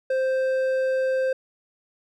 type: tone with hard clipping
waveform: sine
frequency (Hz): 523.3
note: C5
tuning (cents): 0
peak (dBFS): -22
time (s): 0.1-1.33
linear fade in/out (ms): 5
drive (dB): 6
effects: none